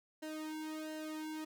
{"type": "tone with flanger", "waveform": "sawtooth", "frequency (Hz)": 311.1, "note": "D#4", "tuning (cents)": 0, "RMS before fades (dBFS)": -43, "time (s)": [0.22, 1.45], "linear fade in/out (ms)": 10, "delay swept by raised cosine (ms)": [0.85, 1.61], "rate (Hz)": 1.4, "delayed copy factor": -0.95, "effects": []}